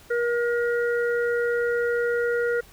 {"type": "harmonic tone", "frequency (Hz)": 475.6, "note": "A#4", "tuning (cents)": 35, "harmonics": [1, 3, 4], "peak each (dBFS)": [-22, -28, -35], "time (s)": [0.1, 2.61], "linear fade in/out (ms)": 10, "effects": ["pink hiss -51 dBFS RMS until 2.72 s"]}